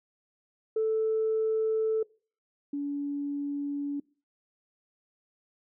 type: tone pair in turn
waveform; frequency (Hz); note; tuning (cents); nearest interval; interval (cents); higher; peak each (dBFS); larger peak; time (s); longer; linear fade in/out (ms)
sine; 440 / 285.5; A4 / D4; 0 / -49; perfect fifth; 749; first; -23 / -29; first; 0.76-2.03 / 2.73-4; neither; 5
effects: noise-tail reverb RT60 0.4 s tail -24 dB re dry + tanh soft clip ceiling -20 dBFS